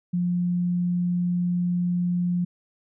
sine tone, 176.7 Hz, F3, 21 cents sharp, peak -21 dBFS, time 0.13-2.45 s, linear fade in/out 10 ms, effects none

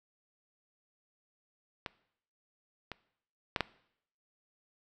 clicks, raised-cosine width 0.3 ms, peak -20 / -23 / -13 / -12 dBFS, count 4, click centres 1.862 / 2.917 / 3.562 / 3.607 s, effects noise-tail reverb RT60 0.7 s tail -20 dB re dry

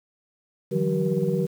sine tone cluster, 152.9 / 172.1 / 189.3 / 381.5 / 477 Hz, D#3 / F3 / F#3 / G4 / A#4, -30 / -25 / +40 / -47 / +40 cents, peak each -27 dBFS, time 0.71-1.47 s, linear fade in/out 20 ms, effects tanh soft clip ceiling -10 dBFS + 8-bit

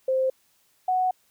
sine tone pair in turn, 523.3 / 740.1 Hz, C5 / F#5, 0 / 0 cents, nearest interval tritone, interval 600 cents, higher second, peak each -20 / -20 dBFS, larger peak neither, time 0.08-0.3 / 0.88-1.11 s, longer second, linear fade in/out 5 ms, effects white hiss -65 dBFS RMS until 1.3 s

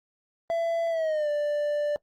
triangle tone with pitch glide, 669 to 589.2 Hz, E5 to D5, +25 to +6 cents, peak -22 dBFS, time 0.5-1.96 s, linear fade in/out 0 ms, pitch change -219 cents, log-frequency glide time 0.89-1.29 s, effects noise-tail reverb RT60 0.1 s tail -21 dB re dry + Opus 24 kbps

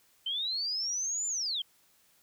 sine linear two-way sweep, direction up then down, 3049 to 7200 to 3049 Hz, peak -30 dBFS, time 0.26-1.62 s, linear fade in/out 5 ms, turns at 1.27 s, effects white hiss -66 dBFS RMS until 2.22 s

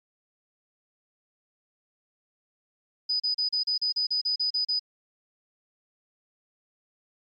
sine tone bursts, 4978 Hz, D#8, in tune, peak -23 dBFS, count 12, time 3.09-4.795 s, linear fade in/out 10 ms, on 110 ms, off 35 ms, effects MP3 48 kbps

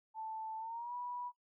sine tone with pitch glide, 881 to 977.5 Hz, A5 to B5, +2 to -18 cents, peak -40 dBFS, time 0.14-1.32 s, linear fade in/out 50 ms, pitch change +180 cents, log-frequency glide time 0.58-0.94 s, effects noise-tail reverb RT60 0.1 s tail -20 dB re dry

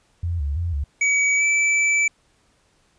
sine tone with vibrato, 78.2 Hz, D#2, 9 cents sharp, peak -21 dBFS, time 0.23-0.84 s, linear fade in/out 5 ms, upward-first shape square, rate 3 Hz, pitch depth 160 cents each way
square tone with pitch glide, 2271 to 2315 Hz, C#7 to D7, +41 to -25 cents, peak -17 dBFS, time 1.01-2.08 s, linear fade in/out 5 ms, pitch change +34 cents, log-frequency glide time 1.37-1.43 s
effects pink hiss -62 dBFS RMS until 2.98 s + resampled to 22050 Hz

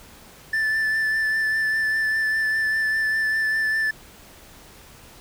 triangle tone with vibrato, 1760 Hz, A6, in tune, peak -18 dBFS, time 0.53-3.91 s, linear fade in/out 5 ms, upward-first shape sine, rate 5 Hz, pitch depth 16 cents each way, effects pink hiss -47 dBFS RMS until 5.2 s

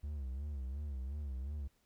triangle tone with vibrato, 69.1 Hz, C#2, 5 cents flat, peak -36 dBFS, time 0.03-1.68 s, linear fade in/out 10 ms, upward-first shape sine, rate 2.8 Hz, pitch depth 140 cents each way, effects pink hiss -75 dBFS RMS until 1.85 s

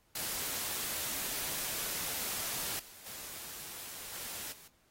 white noise with level steps, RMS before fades -37 / -53 / -45 / -42 / -55 dBFS, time 0.15-4.68 s, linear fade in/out 5 ms, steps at 2.79 / 3.06 / 4.13 / 4.52 s, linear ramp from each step 5 ms, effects pink hiss -70 dBFS RMS until 4.9 s + AAC 48 kbps

